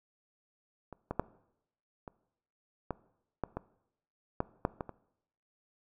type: clicks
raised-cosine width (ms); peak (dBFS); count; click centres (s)
1; -30 / -20 / -14 / -29 / -19 / -18 / -21 / -15 / -13 / -21 / -28; 11; 0.927 / 1.11 / 1.196 / 2.078 / 2.907 / 3.437 / 3.57 / 4.404 / 4.651 / 4.808 / 4.893
effects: noise-tail reverb RT60 0.8 s tail -20 dB re dry